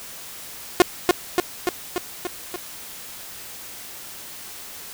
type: tone with echo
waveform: sawtooth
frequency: 357.7 Hz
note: F4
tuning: 41 cents sharp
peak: -5 dBFS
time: 0.8-0.82 s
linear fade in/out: 0 ms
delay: 290 ms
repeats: 6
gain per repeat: -3 dB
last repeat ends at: 2.56 s
effects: white hiss -38 dBFS RMS until 4.93 s